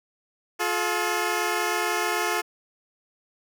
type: tone pair together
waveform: 10% pulse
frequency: 353.5 / 429.5 Hz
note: F4 / A4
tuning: +21 / -42 cents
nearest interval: minor third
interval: 337 cents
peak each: -18 / -18 dBFS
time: 0.59-2.42 s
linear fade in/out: 20 ms
effects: none